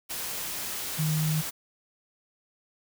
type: tone in noise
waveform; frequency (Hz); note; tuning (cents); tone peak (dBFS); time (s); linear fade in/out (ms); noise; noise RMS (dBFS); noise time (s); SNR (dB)
sine; 155.56; D#3; 0; -24; 0.98-1.42; 20; white; -34; 0.09-1.51; +7
effects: none